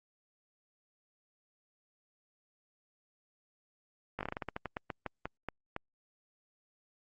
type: slowing click train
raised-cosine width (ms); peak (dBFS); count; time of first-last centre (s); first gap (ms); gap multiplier
0.5; -21; 17; 4.19-5.764; 18; 1.2
effects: Opus 48 kbps